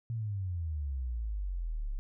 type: exponential sweep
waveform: sine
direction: down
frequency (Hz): 118.4 to 33.2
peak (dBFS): -32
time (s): 0.1-1.99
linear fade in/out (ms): 0
effects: none